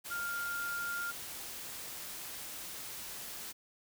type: tone in noise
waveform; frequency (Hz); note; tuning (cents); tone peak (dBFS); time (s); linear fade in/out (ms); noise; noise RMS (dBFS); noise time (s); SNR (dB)
sine; 1400; F6; +4; -35; 0.1-1.12; 20; white; -44; 0.04-3.53; +6
effects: none